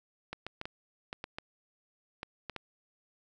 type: clicks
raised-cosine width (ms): 0.3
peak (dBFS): -22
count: 10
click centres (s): 0.33 / 0.466 / 0.614 / 0.655 / 1.129 / 1.241 / 1.385 / 2.231 / 2.497 / 2.563
effects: none